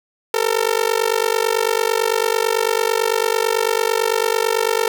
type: tone with amplitude modulation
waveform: sawtooth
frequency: 452.5 Hz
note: A4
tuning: 48 cents sharp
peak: -8 dBFS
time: 0.34-4.88 s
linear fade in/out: 2 ms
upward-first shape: sine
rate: 49 Hz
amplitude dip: 100%
effects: none